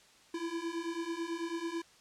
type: beating tone pair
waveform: square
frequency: 329.6 / 338.7 Hz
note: E4 / E4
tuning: 0 / +47 cents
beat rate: 9.1 Hz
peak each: -40 / -38 dBFS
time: 0.34-1.82 s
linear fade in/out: 5 ms
effects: white hiss -61 dBFS RMS until 2 s + low-pass 7000 Hz 12 dB/octave